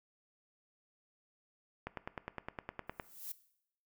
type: click train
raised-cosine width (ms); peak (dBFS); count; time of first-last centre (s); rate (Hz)
0.5; -24; 12; 1.87-2.998; 9.75
type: noise with exponential growth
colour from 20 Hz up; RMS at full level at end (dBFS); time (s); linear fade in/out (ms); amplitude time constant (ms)
violet; -40; 2.87-3.32; 5; 96
effects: noise-tail reverb RT60 0.7 s tail -17 dB re dry